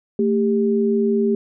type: tone pair together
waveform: sine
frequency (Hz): 223.3 / 398.2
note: A3 / G4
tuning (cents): +26 / +27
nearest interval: minor seventh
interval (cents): 1001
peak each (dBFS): -18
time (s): 0.19-1.35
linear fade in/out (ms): 2
effects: none